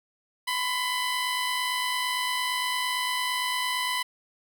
15% pulse tone pair together, 997.7 / 1046.5 Hz, B5 / C6, +17 / 0 cents, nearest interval minor second, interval 83 cents, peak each -20 / -28 dBFS, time 0.47-4.03 s, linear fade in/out 10 ms, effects none

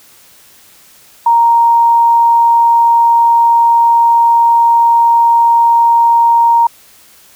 sine tone, 932.3 Hz, A#5, in tune, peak -5 dBFS, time 1.26-6.67 s, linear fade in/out 5 ms, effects white hiss -43 dBFS RMS until 7.35 s

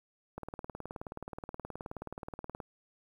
click train, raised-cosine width 1 ms, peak -26 dBFS, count 43, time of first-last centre 0.38-2.602 s, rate 18.9 Hz, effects 10-bit

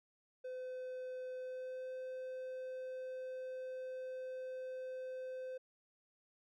triangle tone with pitch glide, 510 to 514.7 Hz, C5 to C5, -44 to -29 cents, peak -40 dBFS, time 0.44-5.58 s, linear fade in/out 10 ms, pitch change +15 cents, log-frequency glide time 1.37-1.91 s, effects none

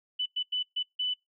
sine tone bursts at uneven times, 2992 Hz, F#7, 19 cents sharp, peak -27 dBFS, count 5, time 0.19-0.26 / 0.36-0.43 / 0.52-0.63 / 0.76-0.83 / 0.99-1.14 s, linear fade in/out 10 ms, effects noise-tail reverb RT60 0.2 s tail -26 dB re dry

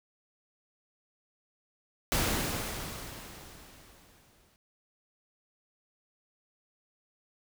pink noise with exponential decay, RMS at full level -27 dBFS, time 2.12-4.56 s, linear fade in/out 0 ms, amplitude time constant 530 ms, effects none

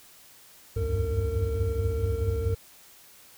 triangle tone cluster, 65.8 / 77.5 / 93.9 / 98.5 / 455.8 Hz, C2 / D#2 / F#2 / G2 / A#4, +10 / -6 / +26 / +9 / -39 cents, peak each -29 dBFS, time 0.76-2.55 s, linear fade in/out 10 ms, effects white hiss -53 dBFS RMS until 3.37 s

